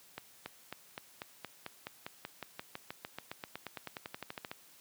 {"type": "accelerating click train", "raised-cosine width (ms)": 0.3, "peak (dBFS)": -24, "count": 30, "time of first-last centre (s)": [0.18, 4.515], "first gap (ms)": 280, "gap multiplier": 0.95, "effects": ["white hiss -60 dBFS RMS until 4.8 s", "high-pass 100 Hz 12 dB/octave"]}